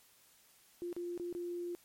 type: tone with dropouts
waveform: sine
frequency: 349.2 Hz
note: F4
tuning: in tune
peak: -37 dBFS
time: 0.82-1.75 s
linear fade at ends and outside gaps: 0 ms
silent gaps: 0.928-0.965 / 1.177-1.198 / 1.327-1.35 s
effects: white hiss -65 dBFS RMS until 1.84 s + MP3 64 kbps